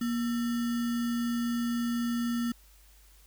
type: tone with sample-and-hold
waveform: sine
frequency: 237 Hz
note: A#3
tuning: 29 cents sharp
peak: -27 dBFS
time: 0.01-2.52 s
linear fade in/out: 5 ms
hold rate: 1575 Hz
effects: added 50 Hz sine -56 dBFS peak until 3.26 s + white hiss -61 dBFS RMS until 3.26 s